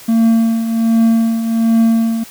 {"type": "tone with tremolo", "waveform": "triangle", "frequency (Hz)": 227, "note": "A#3", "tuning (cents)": -46, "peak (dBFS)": -5, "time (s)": [0.08, 2.24], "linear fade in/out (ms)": 10, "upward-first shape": "triangle", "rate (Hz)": 1.3, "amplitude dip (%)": 65, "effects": ["white hiss -37 dBFS RMS until 2.3 s"]}